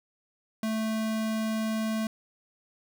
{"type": "tone", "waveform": "square", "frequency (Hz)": 220, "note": "A3", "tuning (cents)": 0, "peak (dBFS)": -28, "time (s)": [0.63, 2.07], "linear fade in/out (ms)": 2, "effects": ["9-bit"]}